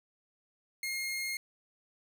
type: tone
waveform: sawtooth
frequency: 2139 Hz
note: C7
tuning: 38 cents sharp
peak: -30 dBFS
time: 0.83-1.37 s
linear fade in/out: 2 ms
effects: none